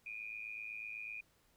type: tone with amplitude modulation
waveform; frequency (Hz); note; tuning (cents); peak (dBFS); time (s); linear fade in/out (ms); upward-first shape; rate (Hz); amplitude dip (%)
sine; 2438; D#7; -36; -39; 0.06-1.21; 5; sine; 108; 80
effects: pink hiss -72 dBFS RMS until 1.56 s